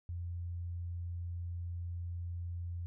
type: tone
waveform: sine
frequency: 86.7 Hz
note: F2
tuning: 12 cents flat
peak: -37 dBFS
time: 0.09-2.86 s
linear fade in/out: 0 ms
effects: none